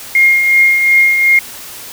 sine tone with tremolo, 2134 Hz, C7, 34 cents sharp, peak -4 dBFS, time 0.15-1.39 s, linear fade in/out 2 ms, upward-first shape triangle, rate 2.7 Hz, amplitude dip 50%, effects white hiss -30 dBFS RMS until 1.92 s

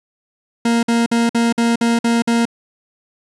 40% pulse tone bursts, 233.1 Hz, A#3, in tune, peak -12 dBFS, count 8, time 0.65-2.454 s, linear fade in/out 5 ms, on 180 ms, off 52 ms, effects resampled to 24000 Hz + 8-bit

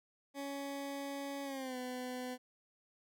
20% pulse tone with pitch glide, 279.3 to 251.7 Hz, C#4 to B3, +13 to +33 cents, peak -35 dBFS, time 0.34-2.38 s, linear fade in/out 50 ms, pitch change -180 cents, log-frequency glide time 1.44-1.77 s, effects none

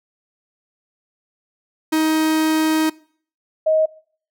45% pulse / sine tone pair in turn, 314.7 / 629.4 Hz, D#4 / D#5, +20 / +20 cents, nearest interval octave, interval 1200 cents, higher second, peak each -15 / -13 dBFS, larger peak second, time 1.92-2.9 / 3.66-3.86 s, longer first, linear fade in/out 10 ms, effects noise-tail reverb RT60 0.5 s tail -22 dB re dry

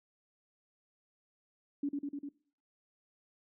sine tone with echo, 285 Hz, C#4, 48 cents sharp, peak -30 dBFS, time 1.83-1.89 s, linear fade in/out 5 ms, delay 100 ms, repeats 4, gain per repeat -2 dB, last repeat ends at 2.29 s, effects noise-tail reverb RT60 0.5 s tail -22 dB re dry

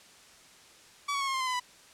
sawtooth tone with pitch steps, 1142 / 1119.1 / 1096.7 / 1074.8 / 1053.3 / 1032.2 / 1011.5 / 991.3 Hz, D6 / C#6 / C#6 / C6 / C6 / C6 / B5 / B5, -49 / +16 / -19 / +46 / +11 / -24 / +41 / +6 cents, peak -25 dBFS, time 1.08-1.6 s, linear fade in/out 10 ms, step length 65 ms, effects white hiss -55 dBFS RMS until 1.93 s + low-pass 8000 Hz 12 dB/octave

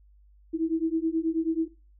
sine beating tone pair, 320 / 329.3 Hz, D#4 / E4, +49 / -2 cents, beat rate 9.3 Hz, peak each -27 dBFS, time 0.53-1.68 s, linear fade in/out 20 ms, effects noise-tail reverb RT60 0.3 s tail -17 dB re dry + added 50 Hz sine -54 dBFS peak until 1.99 s

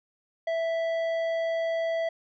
sine tone with tanh clipping, 659.3 Hz, E5, in tune, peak -27 dBFS, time 0.47-2.09 s, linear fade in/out 5 ms, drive 10 dB, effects none

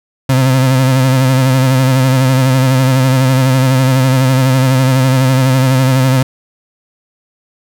35% pulse tone with vibrato, 130.81 Hz, C3, in tune, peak -6 dBFS, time 0.29-6.23 s, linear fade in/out 5 ms, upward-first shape sine, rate 12 Hz, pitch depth 47 cents each way, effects none

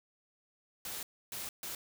white noise bursts at uneven times, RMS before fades -41 dBFS, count 3, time 0.85-1.03 / 1.32-1.49 / 1.63-1.75 s, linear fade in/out 2 ms, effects none

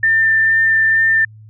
sine tone with vibrato, 1791 Hz, A6, 30 cents sharp, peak -10 dBFS, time 0.03-1.25 s, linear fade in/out 5 ms, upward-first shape sine, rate 2.2 Hz, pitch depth 8 cents each way, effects added 108 Hz sine -37 dBFS peak until 1.49 s

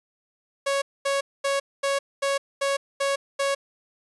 sawtooth tone bursts, 554.4 Hz, C#5, in tune, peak -18 dBFS, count 8, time 0.66-3.55 s, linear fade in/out 10 ms, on 160 ms, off 230 ms, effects resampled to 24000 Hz

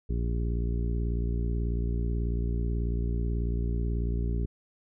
harmonic tone, 58.27 Hz, A#1, in tune, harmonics 1 / 2 / 3 / 4 / 5 / 6 / 7, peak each -27 / -34 / -37 / -41 / -43 / -44 / -42 dBFS, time 0.09-4.46 s, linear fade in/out 10 ms, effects none

